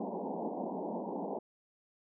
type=band-pass noise; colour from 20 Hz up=pink; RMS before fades=-38 dBFS; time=0-1.39 s; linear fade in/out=5 ms; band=180 to 950 Hz; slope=96 dB/octave; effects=none